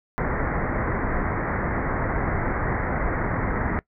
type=low-pass noise; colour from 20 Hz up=pink; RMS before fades=-25 dBFS; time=0.18-3.79 s; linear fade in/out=0 ms; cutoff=2100 Hz; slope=96 dB/octave; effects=noise-tail reverb RT60 0.1 s tail -21 dB re dry